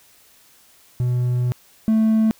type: tone pair in turn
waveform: triangle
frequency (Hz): 123.6 / 220.2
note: B2 / A3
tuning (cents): +2 / +2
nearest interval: minor seventh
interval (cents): 1000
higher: second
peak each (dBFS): -15 / -11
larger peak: second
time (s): 1-1.52 / 1.88-2.31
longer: first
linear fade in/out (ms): 0
effects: tanh soft clip ceiling -7 dBFS + white hiss -53 dBFS RMS until 2.39 s